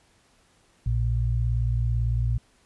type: tone pair together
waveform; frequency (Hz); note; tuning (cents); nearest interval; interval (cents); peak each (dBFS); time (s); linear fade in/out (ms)
sine; 58.54 / 116.4; A#1 / A#2; +8 / -2; octave; 1190; -24 / -24; 0.86-2.38; 5
effects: pink hiss -62 dBFS RMS until 2.65 s + resampled to 24000 Hz